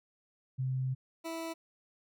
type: tone pair in turn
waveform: sine / 20% pulse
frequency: 130.3 / 328.3 Hz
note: C3 / E4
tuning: -7 / -7 cents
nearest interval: octave + major third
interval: 1600 cents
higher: second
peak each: -30 / -32 dBFS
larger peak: first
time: 0.58-0.95 / 1.24-1.54 s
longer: first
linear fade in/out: 20 ms
effects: none

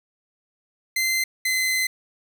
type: tone pair in turn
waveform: sawtooth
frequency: 2072 / 2048 Hz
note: C7 / C7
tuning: -17 / -38 cents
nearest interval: unison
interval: 21 cents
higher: first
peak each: -17 dBFS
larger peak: neither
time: 0.96-1.24 / 1.45-1.87 s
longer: second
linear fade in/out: 5 ms
effects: 9-bit

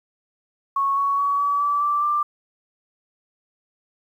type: tone with pitch steps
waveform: sine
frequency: 1104 / 1116.8 / 1129.8 / 1142.9 / 1156.2 / 1169.6 / 1183.2 Hz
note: C#6 / C#6 / C#6 / D6 / D6 / D6 / D6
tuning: -7 / +13 / +33 / -47 / -27 / -7 / +13 cents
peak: -18 dBFS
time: 0.76-2.23 s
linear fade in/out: 5 ms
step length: 210 ms
effects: 9-bit

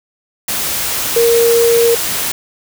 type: tone in noise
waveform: sine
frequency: 466.2 Hz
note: A#4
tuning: in tune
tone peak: -8 dBFS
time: 1.16-1.95 s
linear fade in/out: 5 ms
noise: white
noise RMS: -18 dBFS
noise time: 0.48-2.32 s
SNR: +7 dB
effects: none

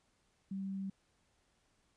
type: tone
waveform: sine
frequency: 193.8 Hz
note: G3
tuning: 20 cents flat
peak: -37 dBFS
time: 0.51-0.9 s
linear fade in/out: 5 ms
effects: pink hiss -75 dBFS RMS until 1.96 s + resampled to 22050 Hz

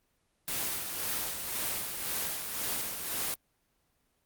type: noise with tremolo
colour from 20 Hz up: white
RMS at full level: -32 dBFS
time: 0.48-3.34 s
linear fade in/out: 0 ms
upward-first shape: sine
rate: 1.9 Hz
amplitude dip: 45%
effects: pink hiss -74 dBFS RMS until 4.25 s + Opus 24 kbps

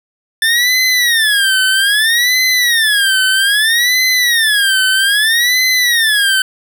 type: tone with vibrato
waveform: 25% pulse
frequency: 1762 Hz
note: A6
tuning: 2 cents sharp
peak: -6 dBFS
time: 0.42-6.42 s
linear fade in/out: 2 ms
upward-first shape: sine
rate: 0.62 Hz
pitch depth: 250 cents each way
effects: none

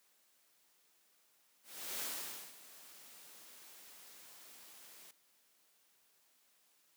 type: noise with ADSR envelope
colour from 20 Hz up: white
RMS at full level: -40 dBFS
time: 1.63-5.11 s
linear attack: 380 ms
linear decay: 510 ms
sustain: -17 dB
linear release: 3 ms
effects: white hiss -72 dBFS RMS until 6.96 s + high-pass 200 Hz 12 dB/octave

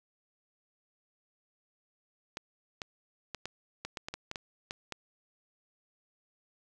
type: clicks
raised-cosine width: 0.2 ms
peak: -20 dBFS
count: 12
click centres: 2.371 / 2.818 / 3.347 / 3.456 / 3.85 / 3.972 / 4.085 / 4.14 / 4.314 / 4.358 / 4.709 / 4.923 s
effects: none

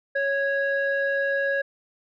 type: tone pair together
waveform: sine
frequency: 554.4 / 1656.5 Hz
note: C#5 / G#6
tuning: 0 / -5 cents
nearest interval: octave + perfect fifth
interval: 1895 cents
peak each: -23 dBFS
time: 0.15-1.62 s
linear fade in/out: 10 ms
effects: tanh soft clip ceiling -17 dBFS

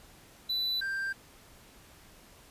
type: tone pair in turn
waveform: triangle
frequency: 3980 / 1579.5 Hz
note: B7 / G6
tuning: +13 / +13 cents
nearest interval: octave + major third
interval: 1600 cents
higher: first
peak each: -27 / -29 dBFS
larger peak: first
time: 0.49-0.81 / 0.81-1.13 s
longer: neither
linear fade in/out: 10 ms
effects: pink hiss -56 dBFS RMS until 2.5 s + resampled to 32000 Hz

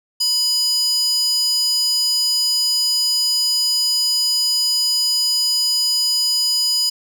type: tone with high-pass filter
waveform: square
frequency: 990 Hz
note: B5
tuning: 4 cents sharp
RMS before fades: -18 dBFS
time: 0.2-6.9 s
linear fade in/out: 10 ms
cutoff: 5200 Hz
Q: 5.8
effects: none

